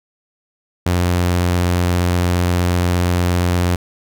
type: tone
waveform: sawtooth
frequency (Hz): 88.5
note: F2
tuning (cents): +23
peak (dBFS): -10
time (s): 0.86-3.76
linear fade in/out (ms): 5
effects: none